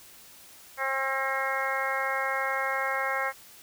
harmonic tone, 268.1 Hz, C4, 42 cents sharp, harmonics 2 / 3 / 4 / 5 / 6 / 7 / 8, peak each -34 / -34 / -34 / -34 / -34 / -34 / -34 dBFS, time 0.77-3.33 s, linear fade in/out 50 ms, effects white hiss -51 dBFS RMS until 3.62 s

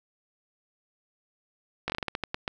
slowing click train, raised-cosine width 0.3 ms, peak -13 dBFS, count 11, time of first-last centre 1.88-2.479 s, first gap 18 ms, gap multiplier 1.25, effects none

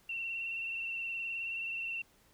sine tone with vibrato, 2710 Hz, E7, 47 cents sharp, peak -35 dBFS, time 0.09-2.02 s, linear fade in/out 5 ms, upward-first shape sine, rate 19 Hz, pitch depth 31 cents each way, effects pink hiss -66 dBFS RMS until 2.33 s

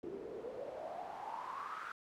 pink noise with band-pass filter sweep, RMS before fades -45 dBFS, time 0.03-1.92 s, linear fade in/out 2 ms, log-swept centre 350 to 1400 Hz, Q 7.7, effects none

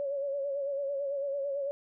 sine tone with vibrato, 559 Hz, C#5, 14 cents sharp, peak -30 dBFS, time 0-1.71 s, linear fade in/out 0 ms, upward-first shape sine, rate 9 Hz, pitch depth 50 cents each way, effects none

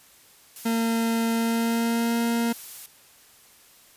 blue noise, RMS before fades -39 dBFS, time 0.56-2.86 s, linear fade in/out 2 ms
40% pulse tone with pitch glide, 228.5 to 232.9 Hz, A#3 to A#3, -34 to -1 cents, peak -21 dBFS, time 0.65-2.53 s, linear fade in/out 10 ms, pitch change +33 cents, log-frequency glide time 1.31-2.19 s
effects white hiss -54 dBFS RMS until 3.96 s + resampled to 32000 Hz

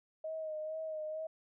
sine tone with vibrato, 627 Hz, D#5, 13 cents sharp, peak -37 dBFS, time 0.24-1.27 s, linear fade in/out 5 ms, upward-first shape sine, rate 2.2 Hz, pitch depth 32 cents each way, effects none

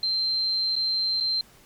sine tone with dropouts, 4134 Hz, C8, 22 cents flat, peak -22 dBFS, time 0.03-1.41 s, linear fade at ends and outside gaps 2 ms, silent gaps 0.756-0.763 / 1.202-1.207 s, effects pink hiss -54 dBFS RMS until 1.65 s + MP3 96 kbps

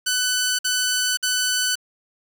10% pulse tone bursts, 1498 Hz, F#6, 21 cents sharp, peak -11 dBFS, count 3, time 0.06-1.756 s, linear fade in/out 10 ms, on 530 ms, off 53 ms, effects 8-bit

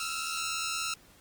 10% pulse tone pair together, 1300 / 1377.3 Hz, E6 / F6, -24 / -24 cents, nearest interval minor second, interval 100 cents, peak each -26 dBFS, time 0-0.94 s, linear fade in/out 2 ms, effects pink hiss -58 dBFS RMS until 1.2 s + Opus 24 kbps

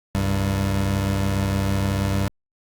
25% pulse tone pair together, 67.4 / 97.88 Hz, C#2 / G2, -48 / -2 cents, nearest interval tritone, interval 646 cents, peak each -23 / -17 dBFS, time 0.15-2.28 s, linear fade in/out 0 ms, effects Opus 48 kbps

